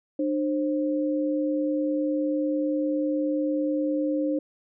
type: tone pair together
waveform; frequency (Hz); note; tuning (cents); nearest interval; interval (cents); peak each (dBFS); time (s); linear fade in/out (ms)
sine; 300.5 / 530; D4 / C5; +40 / +22; minor seventh; 982; -24 / -28; 0.19-4.39; 5
effects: none